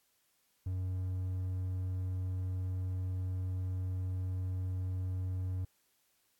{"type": "tone", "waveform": "triangle", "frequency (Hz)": 92.5, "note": "F#2", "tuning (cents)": 0, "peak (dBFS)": -31, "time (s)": [0.66, 5.65], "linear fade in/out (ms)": 5, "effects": ["white hiss -74 dBFS RMS until 6.39 s", "AAC 64 kbps"]}